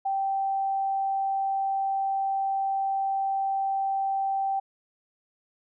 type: tone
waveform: sine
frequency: 780 Hz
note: G5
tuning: 9 cents flat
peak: -24 dBFS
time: 0.05-4.6 s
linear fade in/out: 10 ms
effects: none